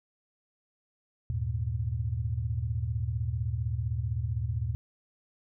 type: tone cluster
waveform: sine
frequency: 77.4 / 101.5 / 117.1 Hz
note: D#2 / G#2 / A#2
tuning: -9 / -39 / +8 cents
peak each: -33 / -34 / -31 dBFS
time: 1.3-4.75 s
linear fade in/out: 0 ms
effects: none